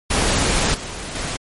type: noise with level steps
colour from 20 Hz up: pink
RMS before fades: -18 / -30 / -25 dBFS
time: 0.1-1.37 s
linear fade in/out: 10 ms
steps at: 0.74 / 1.15 s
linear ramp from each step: 2 ms
effects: MP3 48 kbps